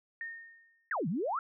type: tone with exponential decay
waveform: sine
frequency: 1835 Hz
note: A#6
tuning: 28 cents flat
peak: -35 dBFS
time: 0.21-0.9 s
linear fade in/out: 1 ms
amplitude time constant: 150 ms
type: exponential two-way sweep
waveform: sine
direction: down then up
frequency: 1975.5 to 146.83 to 1403 Hz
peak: -30 dBFS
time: 0.91-1.39 s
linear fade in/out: 2 ms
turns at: 1.08 s
effects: none